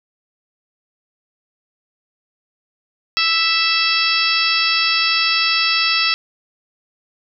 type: harmonic tone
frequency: 659.3 Hz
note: E5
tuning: in tune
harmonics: 2 / 3 / 4 / 5 / 6 / 7 / 8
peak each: -23 / -25 / -19 / -24 / -24 / -22 / -21 dBFS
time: 3.17-6.14 s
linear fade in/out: 0 ms
effects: none